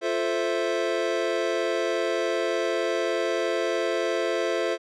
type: chord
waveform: square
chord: F major seventh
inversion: none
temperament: equal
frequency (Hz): 349.2 / 440 / 523.3 / 659.3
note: F4 / A4 / C5 / E5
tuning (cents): 0 / 0 / 0 / 0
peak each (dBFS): -30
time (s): 0.01-4.78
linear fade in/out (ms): 50
effects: low-pass 5000 Hz 12 dB/octave